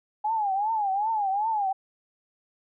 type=tone with vibrato; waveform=sine; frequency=830.6 Hz; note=G#5; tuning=in tune; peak=-23 dBFS; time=0.24-1.73 s; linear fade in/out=10 ms; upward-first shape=triangle; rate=2.6 Hz; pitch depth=170 cents each way; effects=none